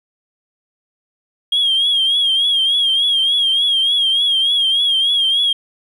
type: tone with vibrato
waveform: sine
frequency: 3254 Hz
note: G#7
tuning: 36 cents flat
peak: -11 dBFS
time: 1.52-5.53 s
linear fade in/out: 5 ms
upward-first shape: triangle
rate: 3.4 Hz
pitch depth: 81 cents each way
effects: tanh soft clip ceiling -9 dBFS + 8-bit